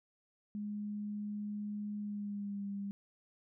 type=tone with pitch glide; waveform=sine; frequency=207.7 to 199.93 Hz; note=G#3 to G3; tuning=0 to +34 cents; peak=-37 dBFS; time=0.55-2.91 s; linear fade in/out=0 ms; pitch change=-66 cents; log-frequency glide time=1.99-2.66 s; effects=none